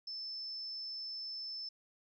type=tone; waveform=sine; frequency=5274 Hz; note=E8; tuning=in tune; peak=-40 dBFS; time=0.07-1.69 s; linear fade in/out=5 ms; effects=13-bit